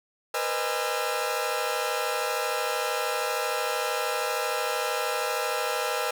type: tone cluster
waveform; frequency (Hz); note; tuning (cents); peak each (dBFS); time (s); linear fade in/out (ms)
sawtooth; 478 / 511 / 613 / 822 / 1347; A#4 / C5 / D#5 / G#5 / E6; +43 / -41 / -26 / -18 / +37; -29; 0.34-6.11; 5
effects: none